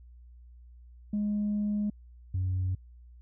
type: tone pair in turn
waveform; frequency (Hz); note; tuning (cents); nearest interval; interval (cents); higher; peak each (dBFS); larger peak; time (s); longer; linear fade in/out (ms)
sine; 207.7 / 92.52; G#3 / F#2; 0 / 0; octave + major second; 1400; first; -25; neither; 1.13-1.9 / 2.34-2.75; first; 5
effects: tanh soft clip ceiling -24 dBFS + added 60 Hz sine -49 dBFS peak until 3.21 s